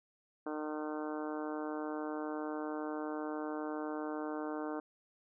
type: harmonic tone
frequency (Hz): 152.6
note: D#3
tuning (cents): -33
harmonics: 2 / 3 / 4 / 5 / 6 / 7 / 8 / 9 / 10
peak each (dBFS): -39 / -43 / -45 / -47 / -49 / -50 / -51 / -52 / -53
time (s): 0.46-4.8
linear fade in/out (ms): 5
effects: none